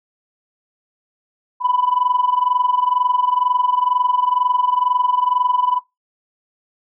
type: tone with amplitude modulation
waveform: sine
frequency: 994 Hz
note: B5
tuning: 11 cents sharp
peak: -10 dBFS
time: 1.6-5.81 s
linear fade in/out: 50 ms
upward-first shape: sine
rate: 22.1 Hz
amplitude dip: 85%
effects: noise-tail reverb RT60 0.2 s tail -22 dB re dry + tanh soft clip ceiling -8 dBFS